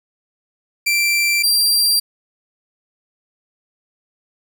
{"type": "tone pair in turn", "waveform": "sawtooth", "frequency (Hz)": [2351, 4729], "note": ["D7", "D8"], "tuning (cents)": [1, 11], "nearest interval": "octave", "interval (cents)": 1210, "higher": "second", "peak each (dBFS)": [-11, -10], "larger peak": "second", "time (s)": [[0.86, 1.43], [1.43, 2]], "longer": "neither", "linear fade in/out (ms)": 10, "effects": []}